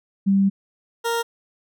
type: tone pair in turn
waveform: sine / 20% pulse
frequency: 196 / 465.1 Hz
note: G3 / A#4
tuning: 0 / -4 cents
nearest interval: octave + minor third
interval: 1496 cents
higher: second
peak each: -14 / -16 dBFS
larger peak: first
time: 0.26-0.5 / 1.04-1.23 s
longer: first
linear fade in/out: 20 ms
effects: none